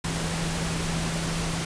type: tone in noise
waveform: sine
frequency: 164.81 Hz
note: E3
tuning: in tune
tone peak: -29 dBFS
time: 0.04-1.65 s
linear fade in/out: 5 ms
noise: pink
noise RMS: -30 dBFS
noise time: 0.04-1.65 s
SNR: -2 dB
effects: resampled to 22050 Hz